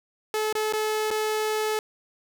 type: tone with dropouts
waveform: sawtooth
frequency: 431.1 Hz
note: A4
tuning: 35 cents flat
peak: -20 dBFS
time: 0.34-1.79 s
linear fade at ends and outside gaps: 1 ms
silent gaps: 0.527-0.552 / 0.725-0.735 / 1.105-1.111 s
effects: none